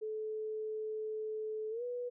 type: tone with pitch glide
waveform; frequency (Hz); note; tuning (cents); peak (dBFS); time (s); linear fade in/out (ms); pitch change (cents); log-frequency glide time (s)
sine; 433.3 to 489.2; A4 to B4; -27 to -16; -36; 0.01-2.1; 20; +211; 1.7-1.83
effects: none